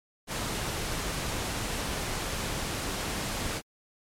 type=noise; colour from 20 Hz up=pink; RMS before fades=-32 dBFS; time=0.27-3.62 s; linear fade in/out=50 ms; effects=low-pass 11000 Hz 12 dB/octave + MP3 96 kbps